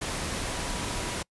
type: tone in noise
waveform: sine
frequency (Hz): 969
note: B5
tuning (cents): -33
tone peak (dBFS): -43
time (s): 0.49-1.16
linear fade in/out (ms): 10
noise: pink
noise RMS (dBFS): -32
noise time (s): 0.01-1.23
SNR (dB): -14
effects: noise-tail reverb RT60 0.1 s tail -26 dB re dry + resampled to 24000 Hz